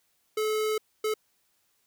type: tone bursts at uneven times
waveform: square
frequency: 431.3 Hz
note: A4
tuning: 35 cents flat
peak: -26 dBFS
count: 2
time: 0.37-0.78 / 1.04-1.14 s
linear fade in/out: 5 ms
effects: white hiss -71 dBFS RMS until 1.86 s